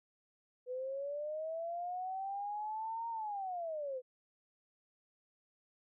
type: linear two-way sweep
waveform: sine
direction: up then down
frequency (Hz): 493.9 to 930 to 493.9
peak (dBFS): -37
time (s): 0.66-4.02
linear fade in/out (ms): 50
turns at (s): 3.09
effects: none